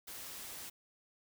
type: noise with amplitude modulation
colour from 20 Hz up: white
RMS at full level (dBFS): -45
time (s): 0.07-0.7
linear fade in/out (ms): 10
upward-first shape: sine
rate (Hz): 184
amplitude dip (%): 35
effects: none